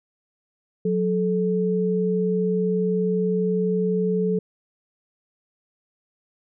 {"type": "tone pair together", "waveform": "sine", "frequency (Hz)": [182.47, 434], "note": ["F#3", "A4"], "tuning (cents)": [-24, -24], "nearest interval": "octave + minor third", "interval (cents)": 1500, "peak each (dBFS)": -22, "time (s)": [0.85, 4.39], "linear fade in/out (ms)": 5, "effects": []}